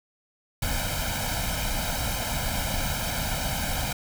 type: noise with comb filter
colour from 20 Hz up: pink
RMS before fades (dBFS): -28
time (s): 0.62-3.93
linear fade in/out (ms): 5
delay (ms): 1.3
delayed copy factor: +0.9
effects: none